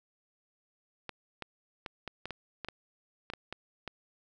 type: clicks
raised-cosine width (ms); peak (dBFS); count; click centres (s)
0.3; -22; 12; 1.093 / 1.423 / 1.862 / 2.077 / 2.256 / 2.307 / 2.647 / 2.686 / 3.301 / 3.336 / 3.526 / 3.877
effects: none